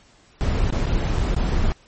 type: noise with dropouts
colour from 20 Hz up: brown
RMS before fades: -20 dBFS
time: 0.41-1.72 s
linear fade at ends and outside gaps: 0 ms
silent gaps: 0.702-0.725 / 0.858-0.867 / 1.185-1.191 / 1.345-1.364 s
effects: pink hiss -54 dBFS RMS until 1.87 s + MP3 32 kbps